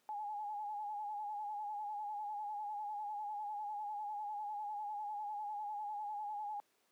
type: tone with vibrato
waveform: sine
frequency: 837 Hz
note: G#5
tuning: 13 cents sharp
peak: -39 dBFS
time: 0.09-6.6 s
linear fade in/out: 0 ms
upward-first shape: sine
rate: 10 Hz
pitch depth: 58 cents each way
effects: pink hiss -75 dBFS RMS until 6.91 s + high-pass 300 Hz 12 dB/octave